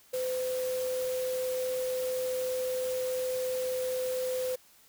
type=tone in noise; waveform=sine; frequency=510 Hz; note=C5; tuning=44 cents flat; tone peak=-29 dBFS; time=0.13-4.56 s; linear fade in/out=10 ms; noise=white; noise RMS=-42 dBFS; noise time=0.13-4.56 s; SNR=+10 dB; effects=white hiss -60 dBFS RMS until 4.88 s